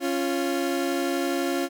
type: tone pair together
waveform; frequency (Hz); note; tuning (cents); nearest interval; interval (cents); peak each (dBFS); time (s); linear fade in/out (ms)
30% pulse; 275.6 / 347.5; C#4 / F4; -10 / -9; major third; 401; -24; 0-1.69; 50
effects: none